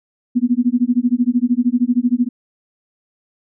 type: tone with tremolo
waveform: sine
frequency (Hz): 244.4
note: B3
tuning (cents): -18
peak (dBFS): -9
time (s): 0.35-2.29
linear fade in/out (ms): 20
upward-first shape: sine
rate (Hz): 13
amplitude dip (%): 100
effects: none